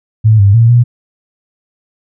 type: tone with pitch steps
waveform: sine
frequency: 109.5 / 99.6 / 115.5 / 120.4 Hz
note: A2 / G2 / A#2 / B2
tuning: -8 / +28 / -16 / -44 cents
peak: -3 dBFS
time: 0.24-0.84 s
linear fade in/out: 20 ms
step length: 150 ms
effects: none